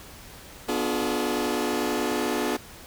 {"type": "chord", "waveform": "sawtooth", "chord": "B diminished seventh", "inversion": "none", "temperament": "just", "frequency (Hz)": [246.9, 296.3, 355.6, 426.7], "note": ["B3", "D4", "F4", "Ab4"], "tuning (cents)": [0, 15, 31, 47], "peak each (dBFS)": -26, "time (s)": [0.68, 2.57], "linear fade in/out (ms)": 10, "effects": ["pink hiss -45 dBFS RMS until 2.86 s"]}